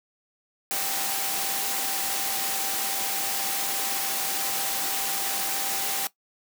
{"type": "tone in noise", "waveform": "sine", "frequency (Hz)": 784, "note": "G5", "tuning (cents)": 0, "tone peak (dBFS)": -36, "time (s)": [0.71, 6.07], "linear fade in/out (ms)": 0, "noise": "white", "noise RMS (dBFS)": -28, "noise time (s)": [0.71, 6.07], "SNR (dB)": -11, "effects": ["noise-tail reverb RT60 0.1 s tail -17 dB re dry", "high-pass 200 Hz 12 dB/octave"]}